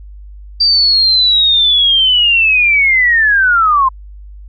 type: linear sweep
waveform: sine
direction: down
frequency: 4699 to 1024 Hz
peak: -7 dBFS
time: 0.6-3.89 s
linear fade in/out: 10 ms
effects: added 50 Hz sine -30 dBFS peak until 4.48 s